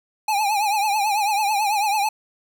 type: tone with vibrato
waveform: square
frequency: 830.6 Hz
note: G#5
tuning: in tune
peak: -19 dBFS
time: 0.28-2.09 s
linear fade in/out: 5 ms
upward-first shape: triangle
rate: 9.1 Hz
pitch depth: 110 cents each way
effects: none